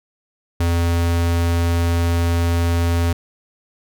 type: tone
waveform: square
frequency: 85.1 Hz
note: F2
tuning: 44 cents flat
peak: -16 dBFS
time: 0.6-3.13 s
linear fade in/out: 5 ms
effects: none